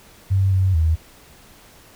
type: tone with pitch steps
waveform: sine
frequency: 96.4 / 94.4 / 80.2 Hz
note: G2 / F#2 / E2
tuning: -28 / +35 / -47 cents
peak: -14 dBFS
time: 0.3-0.96 s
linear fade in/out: 20 ms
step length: 220 ms
effects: pink hiss -48 dBFS RMS until 1.95 s